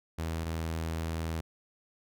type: tone pair in turn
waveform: sawtooth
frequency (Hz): 81.4 / 81.4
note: E2 / E2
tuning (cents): -21 / -21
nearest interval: unison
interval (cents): 0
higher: neither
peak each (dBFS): -28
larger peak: neither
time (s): 0.18-0.45 / 0.45-1.41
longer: second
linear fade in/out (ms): 10
effects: none